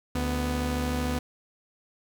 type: tone pair together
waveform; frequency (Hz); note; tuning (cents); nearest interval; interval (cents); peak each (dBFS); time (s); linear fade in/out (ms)
sawtooth; 73.42 / 247.8; D2 / B3; 0 / +6; octave + major sixth; 2106; -25; 0.15-1.19; 5
effects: none